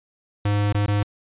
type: tone with dropouts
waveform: square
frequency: 102.8 Hz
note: G#2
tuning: 17 cents flat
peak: -19 dBFS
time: 0.45-1.03 s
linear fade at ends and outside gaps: 5 ms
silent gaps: 0.727-0.746 / 0.863-0.88 s
effects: resampled to 8000 Hz